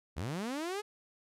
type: linear sweep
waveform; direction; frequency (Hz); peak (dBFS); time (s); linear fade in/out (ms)
sawtooth; up; 63 to 430; -31; 0.16-0.82; 20
effects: low-pass 11000 Hz 12 dB/octave